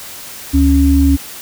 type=tone pair together; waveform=sine; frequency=72.22 / 276.4 Hz; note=D2 / C#4; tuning=-28 / -5 cents; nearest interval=octave + major seventh; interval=2323 cents; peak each=-10 dBFS; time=0.53-1.17 s; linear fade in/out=20 ms; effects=white hiss -31 dBFS RMS until 1.41 s